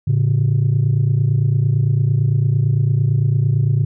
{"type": "tone pair together", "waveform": "sine", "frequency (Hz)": [111.12, 140], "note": ["A2", "C#3"], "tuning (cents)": [18, 18], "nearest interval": "major third", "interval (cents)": 400, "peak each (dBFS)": -14, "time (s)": [0.07, 3.85], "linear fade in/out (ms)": 10, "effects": ["tanh soft clip ceiling -9 dBFS"]}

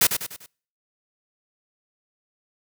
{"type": "noise with echo", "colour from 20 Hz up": "white", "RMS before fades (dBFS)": -17, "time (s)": [0.01, 0.07], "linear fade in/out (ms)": 5, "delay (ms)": 98, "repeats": 4, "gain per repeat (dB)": -7, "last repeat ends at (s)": 0.462, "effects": ["noise-tail reverb RT60 0.5 s tail -26 dB re dry"]}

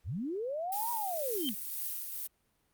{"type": "linear two-way sweep", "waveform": "sine", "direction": "up then down", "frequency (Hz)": [54, 968, 172.1], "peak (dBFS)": -33, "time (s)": [0.04, 1.55], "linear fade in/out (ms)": 50, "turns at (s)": 0.91}
{"type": "noise with tremolo", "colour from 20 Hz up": "violet", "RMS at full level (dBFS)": -36, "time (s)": [0.72, 2.27], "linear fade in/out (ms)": 5, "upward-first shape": "sine", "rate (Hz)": 2, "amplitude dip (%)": 35}
{"type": "tone with exponential growth", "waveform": "sine", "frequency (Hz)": 3124, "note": "G7", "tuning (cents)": -7, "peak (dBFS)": -29, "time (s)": [1.36, 1.49], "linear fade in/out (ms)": 0, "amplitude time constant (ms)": 28}
{"effects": ["pink hiss -74 dBFS RMS until 2.73 s", "Opus 48 kbps"]}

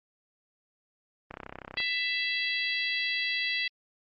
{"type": "click train", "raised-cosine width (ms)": 0.5, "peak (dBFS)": -24, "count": 17, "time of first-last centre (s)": [1.31, 1.802], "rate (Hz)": 32.5}
{"type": "harmonic tone", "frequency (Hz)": 664, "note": "E5", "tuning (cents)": 12, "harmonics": [3, 4, 5, 6, 7], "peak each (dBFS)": [-31, -33, -35, -37, -38], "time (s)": [1.77, 3.68], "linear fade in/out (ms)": 5}
{"effects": ["Opus 24 kbps"]}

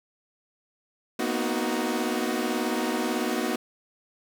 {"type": "chord", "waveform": "sawtooth", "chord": "B major seventh", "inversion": "third", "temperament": "equal with one note detuned", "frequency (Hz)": [233.1, 251.3, 311.1, 370], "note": ["A#3", "B3", "D#4", "F#4"], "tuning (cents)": [0, 30, 0, 0], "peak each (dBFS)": -27, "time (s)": [1.19, 3.56], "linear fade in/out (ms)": 5, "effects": []}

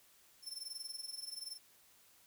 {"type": "tone with amplitude modulation", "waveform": "sawtooth", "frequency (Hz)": 5340, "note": "E8", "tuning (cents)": 22, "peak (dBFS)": -38, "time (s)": [0.42, 1.59], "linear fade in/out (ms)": 50, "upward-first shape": "sine", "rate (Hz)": 21.1, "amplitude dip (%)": 80, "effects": ["white hiss -66 dBFS RMS until 2.26 s"]}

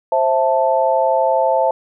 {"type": "chord", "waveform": "sine", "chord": "A minor", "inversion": "first", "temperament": "just", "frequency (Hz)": [528, 660, 880], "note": ["C5", "E5", "A5"], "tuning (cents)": [16, 2, 0], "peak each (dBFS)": -17, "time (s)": [0.12, 1.71], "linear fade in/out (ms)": 2, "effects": []}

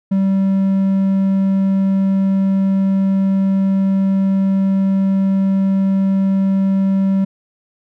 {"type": "tone", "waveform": "triangle", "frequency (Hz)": 193.5, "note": "G3", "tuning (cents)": -22, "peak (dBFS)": -10, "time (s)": [0.11, 7.25], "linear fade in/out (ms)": 10, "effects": []}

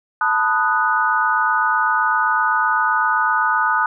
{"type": "chord", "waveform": "sine", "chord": "B dominant seventh", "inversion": "third", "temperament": "equal", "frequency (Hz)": [880, 987.8, 1244.5, 1480], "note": ["A5", "B5", "D#6", "F#6"], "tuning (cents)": [0, 0, 0, 0], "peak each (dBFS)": [-21, -24, -19, -19], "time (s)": [0.21, 3.86], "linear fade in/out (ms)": 2, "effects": []}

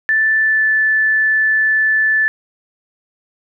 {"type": "tone with pitch glide", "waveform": "sine", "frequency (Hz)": [1760, 1748.9], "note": ["A6", "A6"], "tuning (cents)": [0, -11], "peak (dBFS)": -11, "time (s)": [0.09, 2.28], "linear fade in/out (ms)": 0, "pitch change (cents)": -11, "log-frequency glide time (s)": [0.4, 0.66], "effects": []}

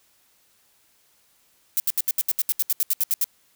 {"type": "noise bursts", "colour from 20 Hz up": "violet", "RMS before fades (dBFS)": -21, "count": 15, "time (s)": [1.77, 3.242], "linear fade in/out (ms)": 0, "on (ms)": 30, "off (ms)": 73, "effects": ["white hiss -62 dBFS RMS until 3.55 s"]}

